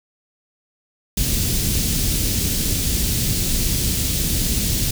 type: band-stop noise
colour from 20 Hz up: pink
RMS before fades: -20 dBFS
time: 1.17-4.91 s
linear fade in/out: 5 ms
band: 240 to 4100 Hz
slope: 12 dB/octave
effects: none